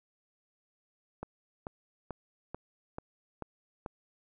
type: click train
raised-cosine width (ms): 1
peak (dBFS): -24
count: 7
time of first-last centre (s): 1.23-3.862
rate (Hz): 2.28
effects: none